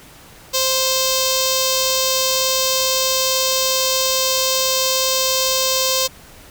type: tone with notch filter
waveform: 5% pulse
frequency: 523.3 Hz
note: C5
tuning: in tune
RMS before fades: -18 dBFS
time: 0.53-6.08 s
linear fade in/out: 20 ms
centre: 1800 Hz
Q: 0.56
effects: pink hiss -43 dBFS RMS until 6.5 s